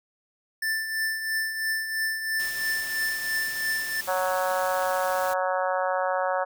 square tone with tremolo, 1770 Hz, A6, 10 cents sharp, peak -24 dBFS, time 0.62-4.01 s, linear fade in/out 5 ms, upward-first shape triangle, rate 3 Hz, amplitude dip 60%
white noise, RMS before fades -38 dBFS, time 2.39-5.34 s, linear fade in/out 10 ms
harmonic tone, 185 Hz, F#3, in tune, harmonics 3 / 4 / 5 / 6 / 7 / 8 / 9, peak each -27 / -29 / -31 / -33 / -34 / -35 / -36 dBFS, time 4.07-6.45 s, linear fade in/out 20 ms
effects none

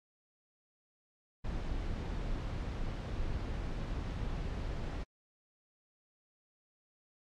brown noise, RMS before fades -37 dBFS, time 1.44-5.04 s, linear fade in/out 10 ms, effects low-pass 5000 Hz 12 dB/octave + AAC 64 kbps

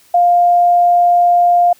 sine tone, 702 Hz, F5, 9 cents sharp, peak -7 dBFS, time 0.14-1.73 s, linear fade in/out 5 ms, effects white hiss -49 dBFS RMS until 1.79 s

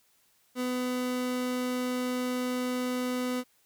30% pulse tone, 250.5 Hz, B3, 25 cents sharp, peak -26 dBFS, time 0.55-3.44 s, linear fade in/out 50 ms, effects white hiss -67 dBFS RMS until 3.65 s

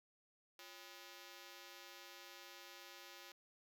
5% pulse ring-modulated tone, 452.7 Hz, A4, 49 cents sharp, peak -40 dBFS, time 0.59-3.32 s, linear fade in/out 2 ms, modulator 101 Hz, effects none

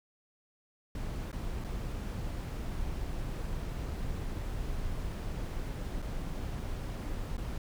brown noise with dropouts, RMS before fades -36 dBFS, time 0.95-7.58 s, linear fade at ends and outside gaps 2 ms, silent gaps 1.317-1.328 / 1.641-1.645 / 6.02-6.024 / 7.369-7.379 s, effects none

